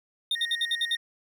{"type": "tone bursts", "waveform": "triangle", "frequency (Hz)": 3645, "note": "A#7", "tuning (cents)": -40, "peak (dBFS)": -22, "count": 7, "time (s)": [0.31, 0.952], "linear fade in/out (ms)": 2, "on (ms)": 42, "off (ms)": 58}
{"type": "tone", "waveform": "triangle", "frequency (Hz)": 1864.7, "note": "A#6", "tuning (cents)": 0, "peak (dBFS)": -30, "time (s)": [0.35, 0.97], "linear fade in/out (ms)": 10}
{"effects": []}